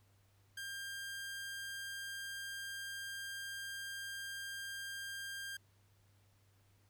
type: tone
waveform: sawtooth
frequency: 1598 Hz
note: G6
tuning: 33 cents sharp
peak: -39 dBFS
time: 0.57-5.57 s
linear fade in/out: 5 ms
effects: added 99 Hz sine -68 dBFS peak until 6.89 s + pink hiss -74 dBFS RMS until 6.89 s